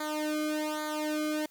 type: tone with flanger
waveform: sawtooth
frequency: 304.9 Hz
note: D#4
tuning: 35 cents flat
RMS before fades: -32 dBFS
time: 0-1.46 s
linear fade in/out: 5 ms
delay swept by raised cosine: 0.36 to 1.12 ms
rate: 1.2 Hz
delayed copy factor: -1
effects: white hiss -63 dBFS RMS until 1.5 s